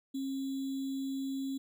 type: tone with sample-and-hold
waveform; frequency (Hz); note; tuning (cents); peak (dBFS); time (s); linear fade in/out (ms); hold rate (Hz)
sine; 270; C#4; -45; -33; 0.14-1.58; 10; 3675
effects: none